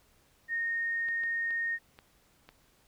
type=tone; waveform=sine; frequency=1848 Hz; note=A#6; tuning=16 cents flat; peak=-29 dBFS; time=0.48-1.79 s; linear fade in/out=50 ms
type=clicks; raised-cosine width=0.3 ms; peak=-33 dBFS; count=5; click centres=1.086 / 1.236 / 1.507 / 1.989 / 2.49 s
effects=pink hiss -66 dBFS RMS until 2.87 s